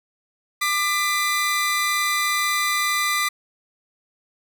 sawtooth tone pair together, 1192.8 / 2002 Hz, D6 / B6, +27 / +23 cents, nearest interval major sixth, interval 896 cents, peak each -19 dBFS, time 0.61-3.29 s, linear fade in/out 10 ms, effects none

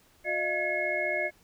sine tone cluster, 359.1 / 610 / 685 / 1690 / 2168 Hz, F4 / D#5 / F5 / G#6 / C#7, +48 / -34 / -34 / +30 / -39 cents, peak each -38 / -31 / -37 / -35 / -30 dBFS, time 0.24-1.31 s, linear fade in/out 50 ms, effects pink hiss -62 dBFS RMS until 1.43 s

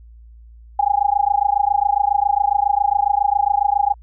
sine tone with amplitude modulation, 814 Hz, G#5, 35 cents flat, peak -10 dBFS, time 0.79-3.94 s, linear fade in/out 5 ms, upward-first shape sine, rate 27.3 Hz, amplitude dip 100%, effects added 57 Hz sine -40 dBFS peak until 4.02 s

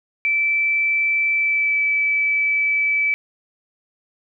sine tone with pitch glide, 2324 to 2305 Hz, D7 to D7, -19 to -33 cents, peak -16 dBFS, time 0.25-3.14 s, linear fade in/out 0 ms, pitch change -14 cents, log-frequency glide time 1.34-1.79 s, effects none

